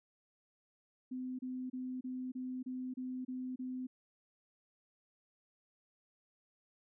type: tone bursts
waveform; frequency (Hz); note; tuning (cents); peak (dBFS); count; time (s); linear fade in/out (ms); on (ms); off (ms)
sine; 255.2; C4; -43; -38; 9; 1.11-3.87; 10; 280; 30
effects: none